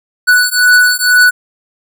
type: beating tone pair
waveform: square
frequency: 1480 / 1482.1 Hz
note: F#6 / F#6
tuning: 0 / +2 cents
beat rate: 2.1 Hz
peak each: -10 dBFS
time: 0.27-1.31 s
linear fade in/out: 20 ms
effects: none